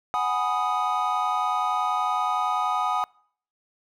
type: chord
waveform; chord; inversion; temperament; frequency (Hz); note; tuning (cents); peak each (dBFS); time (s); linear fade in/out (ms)
triangle; G# minor seventh; third; equal; 740 / 830.6 / 987.8 / 1244.5; F#5 / G#5 / B5 / D#6; 0 / 0 / 0 / 0; -26 / -27 / -29 / -24; 0.14-3.04; 0
effects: noise-tail reverb RT60 0.6 s tail -26 dB re dry